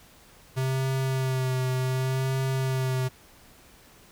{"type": "tone with vibrato", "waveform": "square", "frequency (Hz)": 130.81, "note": "C3", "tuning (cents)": 0, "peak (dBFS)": -25, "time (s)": [0.56, 3.09], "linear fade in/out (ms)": 20, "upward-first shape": "sine", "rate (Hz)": 0.67, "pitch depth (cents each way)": 26, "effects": ["pink hiss -54 dBFS RMS until 4.11 s"]}